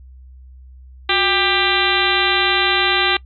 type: harmonic tone with a mistuned harmonic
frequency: 395.2 Hz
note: G4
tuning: 14 cents sharp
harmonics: 1 / 2 / 3 / 4 / 5 / 6 / 7 / 8 / 9 / 10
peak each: -23 / -23 / -23 / -23 / -23 / -23 / -23 / -23 / -23 / -23 dBFS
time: 1.09-3.17 s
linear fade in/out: 5 ms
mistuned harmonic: 1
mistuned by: -140 cents
effects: noise-tail reverb RT60 0.1 s tail -23 dB re dry + added 64 Hz sine -38 dBFS peak until 3.25 s